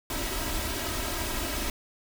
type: noise with comb filter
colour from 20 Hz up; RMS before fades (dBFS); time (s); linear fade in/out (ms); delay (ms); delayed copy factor
pink; -31; 0.1-1.7; 2; 3.1; +0.7
effects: none